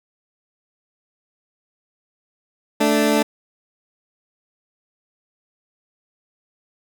20% pulse tone pair together, 219.8 / 293.7 Hz, A3 / D4, -2 / 0 cents, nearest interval perfect fourth, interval 502 cents, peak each -13 dBFS, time 2.8-3.23 s, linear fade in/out 10 ms, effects none

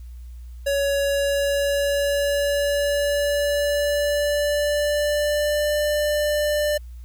square tone with pitch glide, 561 to 594.4 Hz, C#5 to D5, +21 to +21 cents, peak -20 dBFS, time 0.66-6.78 s, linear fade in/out 10 ms, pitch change +100 cents, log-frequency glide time 1.02-5.76 s, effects added 60 Hz sine -35 dBFS peak until 7.04 s + white hiss -61 dBFS RMS until 7.04 s

